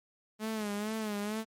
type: tone with vibrato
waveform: sawtooth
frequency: 212.3 Hz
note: G#3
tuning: 38 cents sharp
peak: -29 dBFS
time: 0.39-1.45 s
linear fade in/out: 50 ms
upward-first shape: sine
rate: 2.2 Hz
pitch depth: 74 cents each way
effects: MP3 64 kbps